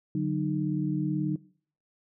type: tone cluster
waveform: sine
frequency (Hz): 147.9 / 186.4 / 307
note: D3 / F#3 / D#4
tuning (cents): +13 / +13 / -23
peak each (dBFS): -30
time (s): 0.15-1.36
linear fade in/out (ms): 2
effects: noise-tail reverb RT60 0.5 s tail -21 dB re dry